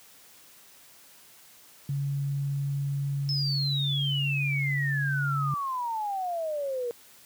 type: tone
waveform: sine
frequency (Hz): 140.1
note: C#3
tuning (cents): +19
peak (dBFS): -26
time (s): 1.89-5.54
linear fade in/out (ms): 2
type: exponential sweep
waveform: sine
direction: down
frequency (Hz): 5274 to 470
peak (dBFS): -28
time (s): 3.29-6.91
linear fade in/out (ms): 0
effects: white hiss -54 dBFS RMS until 7.25 s + high-pass 80 Hz 12 dB/octave